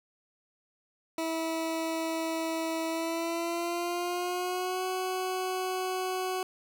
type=tone with pitch glide; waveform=20% pulse; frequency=325.2 to 371.4 Hz; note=E4 to F#4; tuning=-23 to +7 cents; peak=-25 dBFS; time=1.18-6.43 s; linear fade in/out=2 ms; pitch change=+230 cents; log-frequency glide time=2.88-4.84 s; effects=none